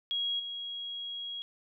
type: tone with level steps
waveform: sine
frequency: 3300 Hz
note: G#7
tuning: 12 cents flat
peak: -29 / -36 dBFS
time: 0.11-1.42 s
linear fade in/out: 0 ms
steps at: 0.39 s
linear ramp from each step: 10 ms
effects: none